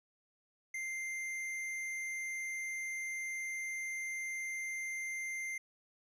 triangle tone with hard clipping, 2093 Hz, C7, in tune, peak -39 dBFS, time 0.74-5.58 s, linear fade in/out 5 ms, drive 13 dB, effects none

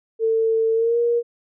sine tone with pitch glide, 448.3 to 472.5 Hz, A4 to A#4, +32 to +23 cents, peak -16 dBFS, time 0.19-1.23 s, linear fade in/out 50 ms, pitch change +91 cents, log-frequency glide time 0.74-0.98 s, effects none

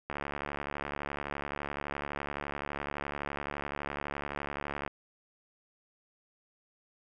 click train, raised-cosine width 0.5 ms, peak -20 dBFS, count 344, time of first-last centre 0.1-4.877 s, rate 71.8 Hz, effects none

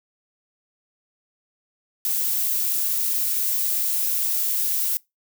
violet noise, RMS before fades -23 dBFS, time 2.05-4.97 s, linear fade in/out 0 ms, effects noise-tail reverb RT60 0.2 s tail -24 dB re dry

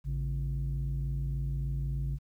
sine tone pair together, 55 / 138.59 Hz, A1 / C#3, 0 / 0 cents, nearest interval octave + major third, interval 1600 cents, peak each -30 / -31 dBFS, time 0.04-2.19 s, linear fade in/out 50 ms, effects tanh soft clip ceiling -26 dBFS + 11-bit

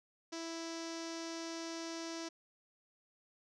sawtooth tone with low-pass filter, 330 Hz, E4, 2 cents sharp, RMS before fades -43 dBFS, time 0.32-2.29 s, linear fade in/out 10 ms, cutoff 5700 Hz, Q 4.2, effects none

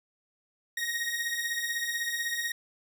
sawtooth beating tone pair, 1864.7 / 1880.7 Hz, A#6 / A#6, 0 / +15 cents, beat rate 16 Hz, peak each -31 / -28 dBFS, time 0.77-2.52 s, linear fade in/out 5 ms, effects none

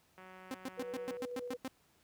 click train, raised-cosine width 0.5 ms, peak -39 dBFS, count 185, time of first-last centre 0.18-1.169 s, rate 186 Hz
sawtooth tone bursts, 261.6 Hz, C4, in tune, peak -34 dBFS, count 9, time 0.51-1.678 s, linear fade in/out 0 ms, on 32 ms, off 110 ms
sine tone with tremolo, 490 Hz, B4, 14 cents flat, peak -39 dBFS, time 0.77-1.57 s, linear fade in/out 20 ms, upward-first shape square, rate 9.2 Hz, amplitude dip 25%
effects pink hiss -70 dBFS RMS until 2.03 s + high-pass 60 Hz 12 dB/octave

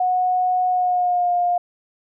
sine tone with pitch glide, 732 to 707.5 Hz, F#5 to F5, -19 to +22 cents, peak -16 dBFS, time 0-1.58 s, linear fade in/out 5 ms, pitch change -59 cents, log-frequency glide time 0.68-1.32 s, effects none

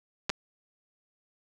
clicks, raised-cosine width 0.2 ms, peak -11 dBFS, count 2, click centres 0.295 / 0.3 s, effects none

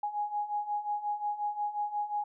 sine beating tone pair, 827 / 832.6 Hz, G#5 / G#5, -8 / +4 cents, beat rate 5.6 Hz, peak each -36 / -32 dBFS, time 0.03-2.24 s, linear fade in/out 5 ms, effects none

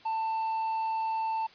triangle tone, 890 Hz, A5, 20 cents sharp, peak -26 dBFS, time 0.05-1.47 s, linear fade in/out 10 ms, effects white hiss -55 dBFS RMS until 1.54 s + resampled to 11025 Hz

